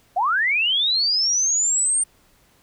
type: linear sweep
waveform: sine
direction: up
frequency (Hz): 670 to 8870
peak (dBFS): -17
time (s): 0.16-2.04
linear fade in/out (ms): 10
effects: pink hiss -58 dBFS RMS until 2.62 s